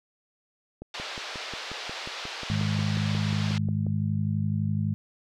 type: click train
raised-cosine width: 2 ms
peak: -25 dBFS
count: 18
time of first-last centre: 0.82-3.867 s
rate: 5.58 Hz
type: band-pass noise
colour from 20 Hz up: white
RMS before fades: -37 dBFS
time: 0.94-3.58 s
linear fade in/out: 2 ms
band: 440 to 4600 Hz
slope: 24 dB/octave
type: harmonic tone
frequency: 51.91 Hz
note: G#1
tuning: in tune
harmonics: 2 / 3 / 4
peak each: -27 / -29 / -30 dBFS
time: 2.5-4.94 s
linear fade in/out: 0 ms
effects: none